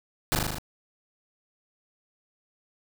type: noise with echo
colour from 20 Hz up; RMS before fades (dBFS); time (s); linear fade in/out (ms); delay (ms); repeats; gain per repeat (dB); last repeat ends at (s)
pink; -23; 0.32-0.35; 0; 39; 6; -2; 0.584
effects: none